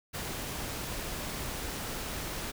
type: noise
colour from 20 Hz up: pink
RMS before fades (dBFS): -37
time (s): 0.13-2.52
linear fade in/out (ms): 20
effects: none